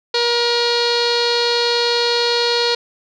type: tone with low-pass filter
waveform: sawtooth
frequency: 475.3 Hz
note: A#4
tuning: 34 cents sharp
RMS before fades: -17 dBFS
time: 0.14-2.75 s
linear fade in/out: 5 ms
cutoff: 4300 Hz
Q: 7.5
effects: none